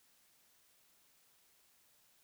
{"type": "silence", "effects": ["white hiss -70 dBFS RMS until 2.23 s"]}